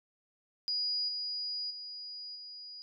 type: tone with level steps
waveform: sine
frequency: 4900 Hz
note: D#8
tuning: 27 cents flat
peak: -30 / -34 / -41 / -44 dBFS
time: 0.68-2.82 s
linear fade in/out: 0 ms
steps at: 1.08 / 1.7 / 2.35 s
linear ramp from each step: 10 ms
effects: none